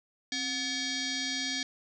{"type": "tone with frequency modulation", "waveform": "sine", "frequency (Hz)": 730, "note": "F#5", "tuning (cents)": -24, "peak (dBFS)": -30, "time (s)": [0.32, 1.63], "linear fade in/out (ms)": 2, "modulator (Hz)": 996, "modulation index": 5.2, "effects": []}